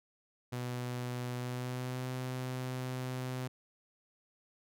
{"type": "tone with pitch glide", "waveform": "sawtooth", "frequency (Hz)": [123.7, 127.84], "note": ["B2", "C3"], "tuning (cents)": [3, -40], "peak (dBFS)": -32, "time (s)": [0.52, 3.48], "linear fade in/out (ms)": 10, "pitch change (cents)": 57, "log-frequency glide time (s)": [1.36, 2.07], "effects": []}